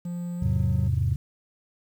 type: tone with pitch glide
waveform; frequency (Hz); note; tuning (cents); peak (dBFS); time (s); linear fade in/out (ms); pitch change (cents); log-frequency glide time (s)
triangle; 174.61 to 182.02; F3 to F#3; 0 to -28; -27; 0.05-0.88; 5; +72; 0.38-0.44
type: chord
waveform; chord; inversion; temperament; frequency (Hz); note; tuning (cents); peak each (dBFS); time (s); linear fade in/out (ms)
sine; E augmented; none; equal; 82.41 / 103.83 / 130.81; E2 / G#2 / B#2; 0 / 0 / 0; -25; 0.42-1.16; 5
effects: tanh soft clip ceiling -13 dBFS + 9-bit